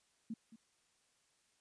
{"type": "tone with echo", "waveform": "sine", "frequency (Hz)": 225, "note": "A3", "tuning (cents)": 39, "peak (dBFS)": -39, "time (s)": [0.3, 0.34], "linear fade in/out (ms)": 5, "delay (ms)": 220, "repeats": 1, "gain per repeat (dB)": -14, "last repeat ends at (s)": 0.56, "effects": ["white hiss -75 dBFS RMS until 1.6 s", "resampled to 22050 Hz"]}